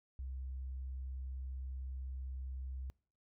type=tone; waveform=sine; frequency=65.41 Hz; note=C2; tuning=in tune; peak=-39 dBFS; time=0.19-2.9 s; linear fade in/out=0 ms; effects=noise-tail reverb RT60 0.5 s tail -26 dB re dry + tanh soft clip ceiling -36 dBFS